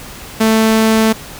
sawtooth tone, 221.1 Hz, A3, 9 cents sharp, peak -5 dBFS, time 0.4-1.13 s, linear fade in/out 10 ms, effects pink hiss -32 dBFS RMS until 1.39 s

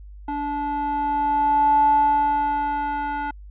square tone with band-pass filter sweep, 289.6 Hz, D4, 24 cents flat, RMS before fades -21 dBFS, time 0.28-3.31 s, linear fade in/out 5 ms, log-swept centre 680 to 1100 Hz, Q 8.6, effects added 50 Hz sine -38 dBFS peak until 3.5 s + resampled to 8000 Hz

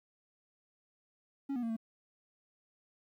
triangle tone with pitch steps, 276.2 / 243.9 / 229.3 / 224.4 Hz, C#4 / B3 / A#3 / A3, -6 / -21 / -28 / +34 cents, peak -31 dBFS, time 1.49-1.766 s, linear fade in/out 10 ms, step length 69 ms, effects 12-bit

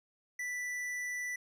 sine tone with tanh clipping, 1975.5 Hz, B6, in tune, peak -37 dBFS, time 0.39-1.36 s, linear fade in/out 5 ms, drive 13 dB, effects none

